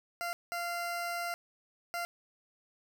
20% pulse tone bursts at uneven times, 692 Hz, F5, 16 cents flat, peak -29 dBFS, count 3, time 0.21-0.33 / 0.52-1.34 / 1.94-2.05 s, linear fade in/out 0 ms, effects none

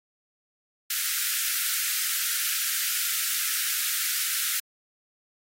white high-pass noise, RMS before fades -27 dBFS, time 0.9-4.6 s, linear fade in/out 5 ms, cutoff 1300 Hz, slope 96 dB/octave, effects AAC 48 kbps

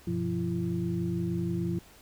sine tone cluster, 97.1 / 123.5 / 174 / 338.5 Hz, G2 / B2 / F3 / E4, -16 / 0 / -6 / +46 cents, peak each -36 / -36 / -30 / -34 dBFS, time 0.07-1.79 s, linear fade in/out 5 ms, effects pink hiss -55 dBFS RMS until 2.01 s

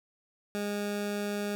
20% pulse tone, 205.2 Hz, G#3, 21 cents flat, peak -26 dBFS, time 0.55-1.55 s, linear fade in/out 0 ms, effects none

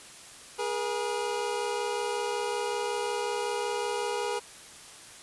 25% pulse tone pair together, 413.5 / 478.9 Hz, G#4 / A#4, -8 / +47 cents, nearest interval minor third, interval 255 cents, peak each -28 dBFS, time 0.58-4.4 s, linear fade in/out 20 ms, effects white hiss -48 dBFS RMS until 5.22 s + resampled to 24000 Hz

